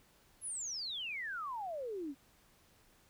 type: exponential sweep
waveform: sine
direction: down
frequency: 11220 to 260.8 Hz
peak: -38 dBFS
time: 0.41-2.15 s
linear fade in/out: 50 ms
effects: pink hiss -67 dBFS RMS until 3.09 s